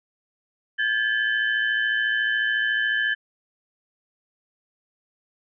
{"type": "tone cluster", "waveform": "sine", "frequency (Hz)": [1606, 1720, 3053], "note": ["G6", "A6", "G7"], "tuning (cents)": [41, -40, -46], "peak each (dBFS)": [-26, -22, -31], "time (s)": [0.78, 3.15], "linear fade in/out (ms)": 20, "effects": []}